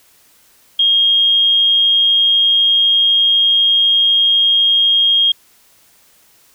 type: tone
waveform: sine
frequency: 3244 Hz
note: G#7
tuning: 41 cents flat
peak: -9 dBFS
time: 0.79-5.32 s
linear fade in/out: 5 ms
effects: white hiss -51 dBFS RMS until 6.54 s